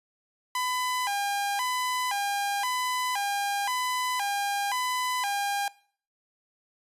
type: tone with vibrato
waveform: sawtooth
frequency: 899 Hz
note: A5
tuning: 37 cents sharp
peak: -23 dBFS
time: 0.55-5.68 s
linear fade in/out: 2 ms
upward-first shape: square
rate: 0.96 Hz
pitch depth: 190 cents each way
effects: noise-tail reverb RT60 0.5 s tail -21 dB re dry + resampled to 32000 Hz